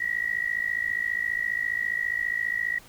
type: tone with amplitude modulation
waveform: sine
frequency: 1920 Hz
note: B6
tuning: 49 cents flat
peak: -21 dBFS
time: 0-2.79 s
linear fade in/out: 10 ms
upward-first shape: sine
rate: 54.8 Hz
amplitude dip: 90%
effects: pink hiss -51 dBFS RMS until 2.88 s